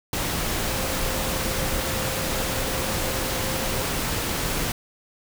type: tone in noise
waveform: sine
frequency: 526 Hz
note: C5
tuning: 9 cents sharp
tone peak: -34 dBFS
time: 0.7-3.83 s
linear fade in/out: 2 ms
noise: pink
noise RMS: -26 dBFS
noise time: 0.13-4.72 s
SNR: -11 dB
effects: none